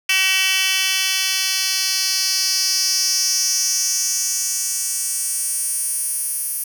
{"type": "tone with high-pass filter sweep", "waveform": "10% pulse", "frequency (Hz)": 380, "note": "F#4", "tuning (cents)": 46, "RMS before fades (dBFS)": -20, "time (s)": [0.09, 6.64], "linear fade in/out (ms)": 5, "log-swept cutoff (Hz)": [2800, 11000], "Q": 3.2, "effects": []}